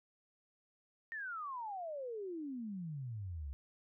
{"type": "exponential sweep", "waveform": "sine", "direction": "down", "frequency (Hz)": [1855, 65.41], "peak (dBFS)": -40, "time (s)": [1.12, 3.53], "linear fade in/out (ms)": 0, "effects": []}